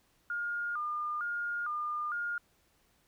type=tone with vibrato; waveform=sine; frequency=1309 Hz; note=E6; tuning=13 cents flat; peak=-32 dBFS; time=0.3-2.38 s; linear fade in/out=2 ms; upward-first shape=square; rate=1.1 Hz; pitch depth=140 cents each way; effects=pink hiss -70 dBFS RMS until 3.07 s